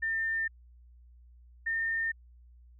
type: tone pair in turn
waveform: sine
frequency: 1802 / 1816.6 Hz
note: A6 / A#6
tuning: +41 / -45 cents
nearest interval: unison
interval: 14 cents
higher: second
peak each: -28 dBFS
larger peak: neither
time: 0.02-0.48 / 1.66-2.12 s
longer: neither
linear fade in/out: 10 ms
effects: added 60 Hz sine -53 dBFS peak until 2.79 s